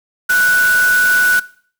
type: tone in noise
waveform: sine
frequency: 1480 Hz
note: F#6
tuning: in tune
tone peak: -10 dBFS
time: 0.29-1.4 s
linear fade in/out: 10 ms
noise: white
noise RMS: -23 dBFS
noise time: 0.29-1.4 s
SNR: +10 dB
effects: noise-tail reverb RT60 0.5 s tail -19 dB re dry